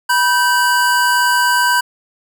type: tone pair together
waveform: square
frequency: 978.3 / 1549 Hz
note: B5 / G6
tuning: -17 / -21 cents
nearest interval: minor sixth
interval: 796 cents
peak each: -15 dBFS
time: 0.09-1.81 s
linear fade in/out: 10 ms
effects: none